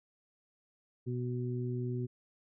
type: harmonic tone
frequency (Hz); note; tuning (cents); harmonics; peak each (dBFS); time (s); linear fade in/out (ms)
123.47; B2; 0; 1 / 2 / 3; -34 / -40 / -40; 1.06-2.07; 20
effects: none